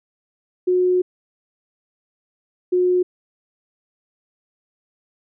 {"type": "tone pair in turn", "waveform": "sine", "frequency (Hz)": [363.7, 361.8], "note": ["F#4", "F#4"], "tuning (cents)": [-30, -39], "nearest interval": "unison", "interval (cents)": 9, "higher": "first", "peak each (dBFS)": -14, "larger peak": "neither", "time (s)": [[0.67, 1.02], [2.72, 3.03]], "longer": "first", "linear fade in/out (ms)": 10, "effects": []}